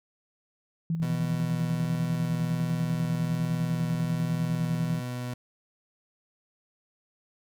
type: tone with tremolo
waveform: sine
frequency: 164.6 Hz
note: E3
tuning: 2 cents flat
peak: -24 dBFS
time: 0.9-5 s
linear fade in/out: 2 ms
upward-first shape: square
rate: 10 Hz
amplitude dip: 45%
type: tone with vibrato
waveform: 30% pulse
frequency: 123.6 Hz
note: B2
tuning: 2 cents sharp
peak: -29 dBFS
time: 1.02-5.34 s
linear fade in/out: 5 ms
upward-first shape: triangle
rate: 1.3 Hz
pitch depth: 9 cents each way
effects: none